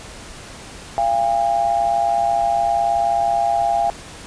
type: tone pair together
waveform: sine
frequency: 687.9 / 807 Hz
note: F5 / G#5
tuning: -26 / -50 cents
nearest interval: minor third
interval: 276 cents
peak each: -18 dBFS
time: 0.98-3.9 s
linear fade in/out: 0 ms
effects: pink hiss -37 dBFS RMS until 4.26 s + resampled to 22050 Hz